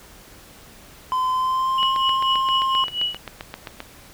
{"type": "tone with pitch glide", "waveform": "triangle", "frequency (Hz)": [1024, 1061.9], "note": ["C6", "C6"], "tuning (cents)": [-38, 25], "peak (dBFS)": -17, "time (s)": [1.12, 2.84], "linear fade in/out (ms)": 0, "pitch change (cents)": 63, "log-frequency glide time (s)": [1.31, 1.9]}
{"type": "tone with tremolo", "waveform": "sine", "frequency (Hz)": 2934, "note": "F#7", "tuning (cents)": -15, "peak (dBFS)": -18, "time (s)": [1.78, 3.17], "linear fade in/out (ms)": 2, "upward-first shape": "triangle", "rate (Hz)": 4.2, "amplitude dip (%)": 95}
{"type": "click train", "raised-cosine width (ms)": 0.3, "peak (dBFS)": -15, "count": 16, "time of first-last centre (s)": [1.83, 3.804], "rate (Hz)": 7.6}
{"effects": ["pink hiss -46 dBFS RMS until 4.13 s"]}